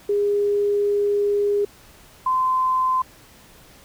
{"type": "tone pair in turn", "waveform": "sine", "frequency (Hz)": [408.5, 1031.3], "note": ["G#4", "C6"], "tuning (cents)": [-29, -25], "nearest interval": "octave + major third", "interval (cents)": 1604, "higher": "second", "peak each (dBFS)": -17, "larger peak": "neither", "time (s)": [[0.09, 1.65], [2.26, 3.02]], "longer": "first", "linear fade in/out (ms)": 5, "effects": ["pink hiss -49 dBFS RMS until 3.84 s"]}